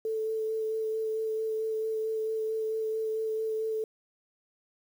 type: tone with vibrato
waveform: sine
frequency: 440 Hz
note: A4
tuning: in tune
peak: -28 dBFS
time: 0.05-3.84 s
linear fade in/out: 2 ms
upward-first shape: sine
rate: 4.5 Hz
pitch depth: 12 cents each way
effects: 9-bit